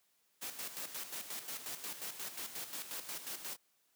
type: noise with tremolo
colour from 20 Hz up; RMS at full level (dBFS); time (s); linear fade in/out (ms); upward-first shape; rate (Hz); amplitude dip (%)
white; -42; 0.41-3.57; 20; square; 5.6; 60
effects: white hiss -75 dBFS RMS until 3.95 s + high-pass 150 Hz 12 dB/octave